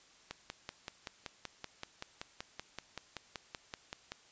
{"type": "click train", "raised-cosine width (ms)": 0.2, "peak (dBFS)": -23, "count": 21, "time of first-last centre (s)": [0.31, 4.12], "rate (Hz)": 5.25, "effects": ["white hiss -62 dBFS RMS until 4.31 s", "resampled to 16000 Hz"]}